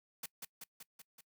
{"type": "noise with echo", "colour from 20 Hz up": "white", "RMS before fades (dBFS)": -42, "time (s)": [0.23, 0.26], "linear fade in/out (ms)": 5, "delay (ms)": 190, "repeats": 5, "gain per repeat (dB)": -3, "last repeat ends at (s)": 1.21, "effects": ["noise-tail reverb RT60 0.1 s tail -23 dB re dry", "high-pass 60 Hz 12 dB/octave"]}